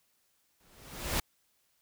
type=noise with exponential growth; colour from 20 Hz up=pink; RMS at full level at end=-28 dBFS; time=0.6-1.2 s; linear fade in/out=5 ms; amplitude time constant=130 ms; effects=white hiss -73 dBFS RMS until 1.81 s